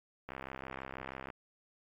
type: click train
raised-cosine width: 0.5 ms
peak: -27 dBFS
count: 68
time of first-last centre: 0.29-1.302 s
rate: 66.2 Hz
effects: AAC 64 kbps